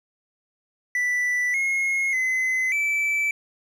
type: tone with pitch steps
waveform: triangle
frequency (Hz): 1975 / 2160 / 2039 / 2317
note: B6 / C#7 / C7 / D7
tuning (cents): 0 / -45 / -45 / -24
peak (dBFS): -19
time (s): 0.95-3.31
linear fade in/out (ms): 2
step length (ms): 590
effects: none